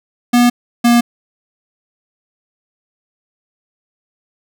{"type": "tone pair in turn", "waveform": "square", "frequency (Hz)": [242.3, 237.9], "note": ["B3", "A#3"], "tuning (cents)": [-33, 35], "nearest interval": "unison", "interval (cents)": 32, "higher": "first", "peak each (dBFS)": -8, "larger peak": "neither", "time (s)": [[0.33, 0.5], [0.84, 1.01]], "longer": "neither", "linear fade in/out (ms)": 10, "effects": []}